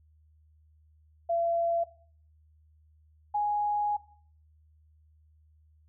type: tone pair in turn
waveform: sine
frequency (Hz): 678 / 830.3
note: E5 / G#5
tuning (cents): +49 / -1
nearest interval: major third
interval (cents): 350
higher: second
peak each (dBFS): -25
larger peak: neither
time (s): 1.29-1.84 / 3.34-3.97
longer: second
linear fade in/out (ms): 10
effects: noise-tail reverb RT60 0.5 s tail -17 dB re dry + added 77 Hz sine -59 dBFS peak until 5.88 s